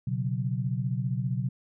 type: chord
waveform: sine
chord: B suspended second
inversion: none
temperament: equal with one note detuned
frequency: 123.47 / 138.59 / 183.72 Hz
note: B2 / C#3 / F#3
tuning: 0 / 0 / -12 cents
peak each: -29 / -31 / -33 dBFS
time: 0.07-1.49 s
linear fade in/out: 5 ms
effects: none